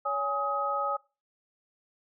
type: tone cluster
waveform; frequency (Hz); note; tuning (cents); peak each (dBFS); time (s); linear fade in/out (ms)
sine; 564 / 828 / 1263; C#5 / G#5 / D#6; +30 / -5 / +26; -33 / -33 / -29; 0.05-0.97; 10
effects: noise-tail reverb RT60 0.3 s tail -22 dB re dry